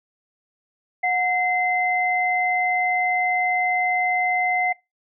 sine tone pair together, 730 / 2065 Hz, F#5 / C7, -24 / -23 cents, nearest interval octave + tritone, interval 1801 cents, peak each -21 dBFS, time 1.03-4.73 s, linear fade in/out 10 ms, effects noise-tail reverb RT60 0.2 s tail -22 dB re dry

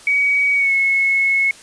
sine tone with pitch glide, 2262 to 2187 Hz, C#7 to C#7, +34 to -24 cents, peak -13 dBFS, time 0.07-1.51 s, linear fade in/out 2 ms, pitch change -58 cents, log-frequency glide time 0.55-0.72 s, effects white hiss -42 dBFS RMS until 1.62 s + resampled to 22050 Hz

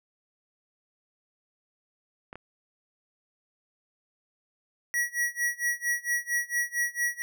clicks, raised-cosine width 0.5 ms, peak -26 dBFS, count 2, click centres 2.329 / 2.356 s
square tone with tremolo, 1922 Hz, B6, 48 cents flat, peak -24 dBFS, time 4.94-7.22 s, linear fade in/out 0 ms, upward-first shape sine, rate 4.4 Hz, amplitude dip 95%
effects none

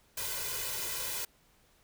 white noise with comb filter, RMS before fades -36 dBFS, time 0.17-1.25 s, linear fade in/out 5 ms, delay 2 ms, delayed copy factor +1, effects pink hiss -66 dBFS RMS until 1.83 s

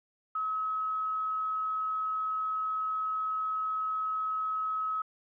sine tone with quantisation, 1282 Hz, E6, 49 cents flat, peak -29 dBFS, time 0.35-5.02 s, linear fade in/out 5 ms, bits 9, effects resampled to 8000 Hz

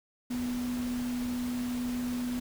sine tone in noise, 245.9 Hz, B3, 7 cents flat, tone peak -30 dBFS, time 0.3-2.4 s, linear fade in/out 10 ms, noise pink, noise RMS -43 dBFS, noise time 0.3-2.4 s, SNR +10 dB, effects none

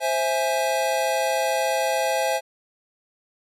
square chord, C augmented, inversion none, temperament equal with one note detuned, 525.7 / 659.3 / 830.6 Hz, C5 / E5 / G#5, +8 / 0 / 0 cents, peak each -26 dBFS, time 0-2.41 s, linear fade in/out 50 ms, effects resampled to 32000 Hz

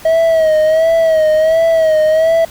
triangle tone with vibrato, 639 Hz, D#5, 46 cents sharp, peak -6 dBFS, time 0.05-2.45 s, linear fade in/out 5 ms, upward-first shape sine, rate 1.4 Hz, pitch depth 57 cents each way, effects pink hiss -36 dBFS RMS until 2.5 s

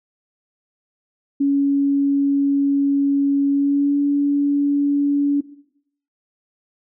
sine tone with pitch glide, 280 to 285.1 Hz, C#4 to C#4, +18 to +49 cents, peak -14 dBFS, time 1.4-5.41 s, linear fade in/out 10 ms, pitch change +31 cents, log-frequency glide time 3.5-3.97 s, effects noise-tail reverb RT60 0.7 s tail -17 dB re dry

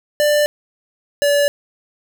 square tone pair in turn, 592 / 575.1 Hz, D5 / D5, +14 / -36 cents, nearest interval minor second, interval 50 cents, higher first, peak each -13 dBFS, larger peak neither, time 0.2-0.46 / 1.22-1.48 s, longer neither, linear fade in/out 0 ms, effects none

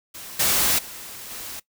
white noise with level steps, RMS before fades -38 / -20 / -38 / -35 dBFS, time 0.14-1.6 s, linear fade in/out 10 ms, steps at 0.39 / 0.78 / 1.3 s, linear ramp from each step 10 ms, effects noise-tail reverb RT60 0.1 s tail -19 dB re dry

